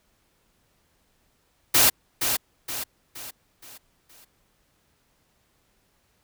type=noise with echo; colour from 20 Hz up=white; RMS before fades=-17 dBFS; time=1.74-1.9 s; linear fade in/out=10 ms; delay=470 ms; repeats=5; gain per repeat=-7 dB; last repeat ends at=4.25 s; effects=pink hiss -67 dBFS RMS until 6.23 s